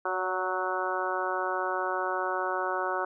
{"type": "harmonic tone with a mistuned harmonic", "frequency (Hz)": 185, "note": "F#3", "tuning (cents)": 0, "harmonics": [2, 3, 4, 5, 6, 7, 8], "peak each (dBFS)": [-35, -35, -35, -35, -35, -35, -35], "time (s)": [0.05, 3.05], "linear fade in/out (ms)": 5, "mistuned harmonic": 3, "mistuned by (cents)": 20, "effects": []}